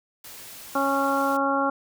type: noise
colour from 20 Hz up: white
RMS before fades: -42 dBFS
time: 0.24-1.37 s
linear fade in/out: 5 ms
type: harmonic tone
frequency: 275.5 Hz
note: C#4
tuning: 11 cents flat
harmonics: 1 / 2 / 3 / 4 / 5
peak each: -27 / -27 / -27 / -27 / -27 dBFS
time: 0.75-1.7 s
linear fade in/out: 5 ms
effects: none